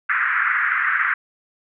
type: band-pass noise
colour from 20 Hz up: pink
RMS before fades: -20 dBFS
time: 0.09-1.14 s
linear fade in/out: 5 ms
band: 1300 to 2000 Hz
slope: 48 dB/octave
effects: none